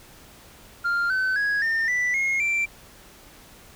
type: tone with pitch steps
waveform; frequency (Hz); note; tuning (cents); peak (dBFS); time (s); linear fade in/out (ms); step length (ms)
sine; 1396.9 / 1523.3 / 1661.2 / 1811.6 / 1975.5 / 2154 / 2349; F6 / F#6 / G#6 / A#6 / B6 / C7 / D7; 0 / +50 / 0 / -50 / 0 / +50 / 0; -18; 0.84-2.66; 20; 260
effects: tanh soft clip ceiling -20 dBFS + pink hiss -49 dBFS RMS until 3.75 s